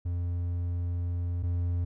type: tone pair in turn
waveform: triangle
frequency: 87.31 / 87.31 Hz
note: F2 / F2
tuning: 0 / 0 cents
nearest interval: unison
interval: 0 cents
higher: neither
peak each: -26 / -24 dBFS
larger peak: second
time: 0.05-1.43 / 1.43-1.85 s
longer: first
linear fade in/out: 10 ms
effects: none